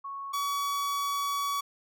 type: tone pair in turn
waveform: sine / 45% pulse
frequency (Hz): 1106 / 1132.5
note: C#6 / C#6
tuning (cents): -4 / +37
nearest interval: unison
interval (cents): 41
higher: second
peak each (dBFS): -35 / -28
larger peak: second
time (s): 0.04-0.33 / 0.33-1.61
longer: second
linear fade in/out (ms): 10
effects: none